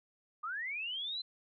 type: linear sweep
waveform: sine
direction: up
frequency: 1174.7 to 4110 Hz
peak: -36 dBFS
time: 0.43-1.22 s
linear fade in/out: 10 ms
effects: none